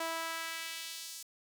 sawtooth tone with high-pass filter sweep, 327.9 Hz, E4, 9 cents flat, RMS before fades -40 dBFS, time 0-1.23 s, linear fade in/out 5 ms, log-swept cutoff 700 to 6200 Hz, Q 1.1, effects 10-bit

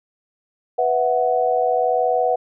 sine chord, B suspended fourth, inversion none, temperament equal, 493.9 / 659.3 / 740 Hz, B4 / E5 / F#5, 0 / 0 / 0 cents, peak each -20 / -22 / -19 dBFS, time 0.78-2.36 s, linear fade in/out 10 ms, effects none

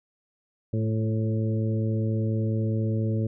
harmonic tone with a mistuned harmonic, 110 Hz, A2, in tune, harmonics 1 / 2 / 3 / 4 / 5, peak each -24 / -30 / -34 / -36 / -38 dBFS, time 0.73-3.27 s, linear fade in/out 5 ms, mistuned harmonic 3, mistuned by +23 cents, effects none

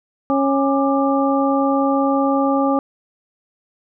harmonic tone with a mistuned harmonic, 274.6 Hz, C#4, 16 cents flat, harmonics 1 / 2 / 3 / 4, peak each -17 / -20 / -22 / -23 dBFS, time 0.3-2.79 s, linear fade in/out 0 ms, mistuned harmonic 4, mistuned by +130 cents, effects none

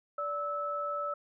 sine tone pair together, 581.8 / 1306 Hz, D5 / E6, -16 / -17 cents, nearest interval octave + major second, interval 1399 cents, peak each -36 / -33 dBFS, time 0.18-1.14 s, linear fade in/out 5 ms, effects none

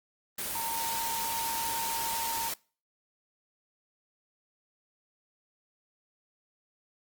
sine tone in noise, 916 Hz, A#5, 31 cents flat, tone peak -33 dBFS, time 0.55-2.49 s, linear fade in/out 5 ms, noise white, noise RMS -34 dBFS, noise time 0.38-2.54 s, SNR -2 dB, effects noise-tail reverb RT60 0.4 s tail -25 dB re dry + Opus 24 kbps

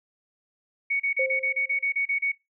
sine tone bursts, 2229 Hz, C#7, 9 cents sharp, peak -22 dBFS, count 11, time 0.9-2.32 s, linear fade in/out 10 ms, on 100 ms, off 32 ms
sine tone with exponential decay, 527 Hz, C5, 12 cents sharp, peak -23 dBFS, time 1.19-1.93 s, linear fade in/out 5 ms, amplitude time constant 160 ms
effects noise-tail reverb RT60 0.2 s tail -20 dB re dry

